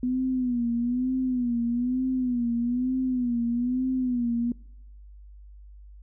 sine tone with vibrato, 246.9 Hz, B3, in tune, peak -23 dBFS, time 0.03-4.52 s, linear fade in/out 2 ms, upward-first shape sine, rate 1.1 Hz, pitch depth 88 cents each way, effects noise-tail reverb RT60 0.8 s tail -24 dB re dry + added 50 Hz sine -44 dBFS peak until 6.02 s

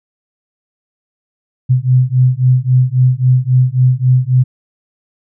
sine beating tone pair, 125.7 / 129.4 Hz, B2 / C3, +31 / -19 cents, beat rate 3.7 Hz, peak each -11 dBFS, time 1.69-4.44 s, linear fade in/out 20 ms, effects none

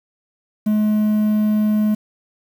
triangle tone with quantisation, 212.7 Hz, G#3, 42 cents sharp, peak -12 dBFS, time 0.66-1.95 s, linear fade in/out 10 ms, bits 7, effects none

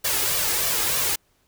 white noise with flanger, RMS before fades -23 dBFS, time 0.04-1.16 s, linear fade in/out 10 ms, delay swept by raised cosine 1.7 to 2.43 ms, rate 3.2 Hz, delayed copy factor +0.55, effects pink hiss -65 dBFS RMS until 1.47 s

